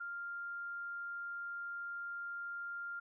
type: tone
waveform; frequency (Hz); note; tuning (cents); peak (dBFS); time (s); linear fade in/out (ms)
sine; 1396.9; F6; 0; -40; 0-3; 10
effects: none